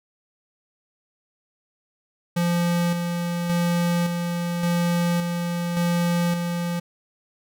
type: tone with tremolo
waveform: square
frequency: 172.9 Hz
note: F3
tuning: 17 cents flat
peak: -20 dBFS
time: 2.36-6.8 s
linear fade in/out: 10 ms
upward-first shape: square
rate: 0.88 Hz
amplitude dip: 40%
effects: none